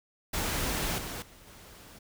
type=noise with level steps; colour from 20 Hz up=pink; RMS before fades=-31 / -38 / -54 / -51 dBFS; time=0.33-1.99 s; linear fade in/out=10 ms; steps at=0.98 / 1.22 / 1.47 s; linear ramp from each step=2 ms; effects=none